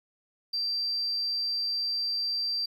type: tone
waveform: triangle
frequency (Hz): 4698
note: D8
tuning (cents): 0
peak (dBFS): -24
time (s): 0.53-2.66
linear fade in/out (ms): 10
effects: tanh soft clip ceiling -25 dBFS

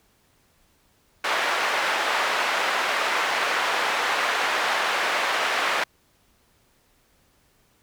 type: band-pass noise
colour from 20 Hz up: white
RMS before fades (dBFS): -24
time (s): 1.24-5.84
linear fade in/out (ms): 5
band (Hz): 620 to 1900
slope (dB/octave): 12
effects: pink hiss -63 dBFS RMS until 7.82 s

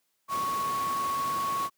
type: tone in noise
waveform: sine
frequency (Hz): 1108.7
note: C#6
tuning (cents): 0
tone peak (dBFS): -27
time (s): 0.28-1.7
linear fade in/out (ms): 50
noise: pink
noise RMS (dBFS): -38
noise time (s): 0.28-1.7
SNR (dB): +8
effects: white hiss -75 dBFS RMS until 1.77 s + high-pass 150 Hz 12 dB/octave

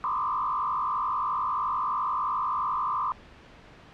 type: tone with frequency modulation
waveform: sine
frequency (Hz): 1108.7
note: C#6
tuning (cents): 0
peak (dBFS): -25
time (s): 0.04-3.12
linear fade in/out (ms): 0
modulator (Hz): 51.5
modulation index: 2.5
effects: pink hiss -50 dBFS RMS until 3.93 s + low-pass 3000 Hz 12 dB/octave

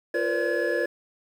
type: tone cluster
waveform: triangle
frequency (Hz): 346.2 / 470.8 / 508 / 577 / 1701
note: F4 / A#4 / B4 / D5 / G#6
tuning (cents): -15 / +17 / +49 / -31 / +41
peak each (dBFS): -27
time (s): 0.14-0.86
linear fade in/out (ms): 5
effects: tanh soft clip ceiling -13 dBFS + 9-bit

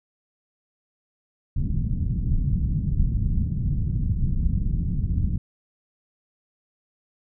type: low-pass noise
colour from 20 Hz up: pink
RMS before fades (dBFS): -23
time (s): 1.56-5.38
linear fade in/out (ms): 5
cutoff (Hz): 180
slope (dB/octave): 24
effects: none

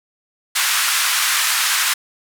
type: band-pass noise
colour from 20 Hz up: pink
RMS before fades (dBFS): -18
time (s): 0.55-1.94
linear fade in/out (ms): 10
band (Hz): 1200 to 14000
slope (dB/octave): 24
effects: none

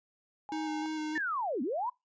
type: tone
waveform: sine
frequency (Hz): 830.6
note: G#5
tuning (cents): 0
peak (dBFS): -39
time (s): 0.49-0.86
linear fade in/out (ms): 0
type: tone with vibrato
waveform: square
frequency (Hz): 310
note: D#4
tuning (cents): -6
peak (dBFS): -34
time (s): 0.52-1.18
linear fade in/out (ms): 2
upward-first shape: square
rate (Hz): 3.3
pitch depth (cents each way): 15
type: linear two-way sweep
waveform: sine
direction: down then up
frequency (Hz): 1852 to 222.4 to 1039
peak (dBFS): -30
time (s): 1.15-1.9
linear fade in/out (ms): 10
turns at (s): 1.62
effects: noise-tail reverb RT60 0.2 s tail -24 dB re dry + resampled to 16000 Hz

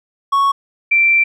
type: tone pair in turn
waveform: triangle / sine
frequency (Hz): 1108.7 / 2349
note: C#6 / D7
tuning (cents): 0 / 0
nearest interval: octave + minor second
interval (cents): 1300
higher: second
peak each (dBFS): -9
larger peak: neither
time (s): 0.32-0.52 / 0.91-1.24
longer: second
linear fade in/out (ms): 10
effects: none

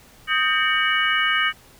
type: tone cluster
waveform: sine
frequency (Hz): 1251 / 1576 / 1826 / 2252 / 2936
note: D#6 / G6 / A#6 / C#7 / F#7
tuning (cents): +9 / +9 / -36 / +27 / -14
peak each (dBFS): -24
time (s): 0.27-1.53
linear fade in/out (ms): 50
effects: pink hiss -50 dBFS RMS until 1.79 s

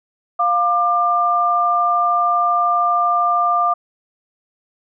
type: tone pair together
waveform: sine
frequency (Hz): 702 / 1193.2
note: F5 / D6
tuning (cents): +9 / +27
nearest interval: major sixth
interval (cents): 918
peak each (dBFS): -18 / -15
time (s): 0.39-3.74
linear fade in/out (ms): 10
effects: none

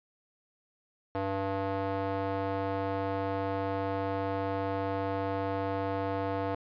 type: tone with band-pass filter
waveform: square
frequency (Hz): 97.5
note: G2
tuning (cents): -9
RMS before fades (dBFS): -32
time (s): 1.15-6.55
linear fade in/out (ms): 0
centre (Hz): 670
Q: 1.3
effects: resampled to 11025 Hz

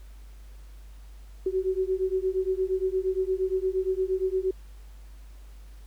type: beating tone pair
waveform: sine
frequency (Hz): 372 / 380.6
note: F#4 / F#4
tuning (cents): +9 / +49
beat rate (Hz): 8.6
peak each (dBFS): -27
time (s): 1.46-4.51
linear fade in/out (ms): 5
effects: added 50 Hz sine -43 dBFS peak until 5.86 s + pink hiss -60 dBFS RMS until 5.86 s

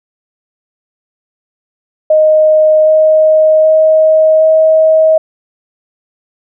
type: tone with pitch steps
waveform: sine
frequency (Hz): 621 / 625.3 / 629.7 / 634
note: D#5 / D#5 / D#5 / D#5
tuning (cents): -3 / +8 / +21 / +32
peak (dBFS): -4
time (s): 2.1-5.18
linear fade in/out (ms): 5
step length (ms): 770
effects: none

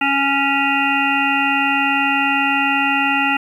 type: harmonic tone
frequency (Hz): 277.2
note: C#4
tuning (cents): 0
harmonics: 1 / 3 / 5 / 7 / 9 / 10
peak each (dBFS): -22 / -20 / -22 / -23 / -22 / -21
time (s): 0.01-3.37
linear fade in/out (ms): 5
effects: 8-bit

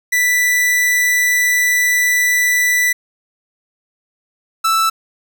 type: tone pair in turn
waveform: 45% pulse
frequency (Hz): 1975.5 / 1320.9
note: B6 / E6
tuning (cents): 0 / +3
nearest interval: perfect fifth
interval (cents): 697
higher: first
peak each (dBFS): -12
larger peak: neither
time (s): 0.12-2.93 / 4.64-4.9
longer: first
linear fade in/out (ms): 10
effects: none

